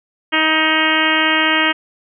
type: harmonic tone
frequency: 314.8 Hz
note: D#4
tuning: 20 cents sharp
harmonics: 1 / 2 / 3 / 4 / 5 / 6 / 7 / 8 / 9 / 10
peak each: -21 / -25 / -23 / -22 / -21 / -19 / -21 / -24 / -21 / -23 dBFS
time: 0.32-1.73 s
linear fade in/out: 20 ms
effects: none